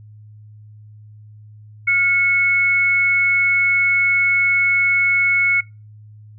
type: tone pair together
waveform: sine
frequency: 1417.2 / 2200 Hz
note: F6 / C#7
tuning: +25 / -14 cents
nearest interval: minor sixth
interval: 761 cents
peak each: -24 / -13 dBFS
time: 1.87-5.61 s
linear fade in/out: 10 ms
effects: noise-tail reverb RT60 0.3 s tail -26 dB re dry + added 106 Hz sine -39 dBFS peak until 6.38 s